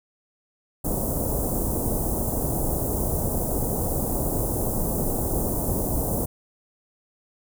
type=band-stop noise; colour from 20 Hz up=pink; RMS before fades=-25 dBFS; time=0.84-6.26 s; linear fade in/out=10 ms; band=760 to 9200 Hz; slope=24 dB/octave; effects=none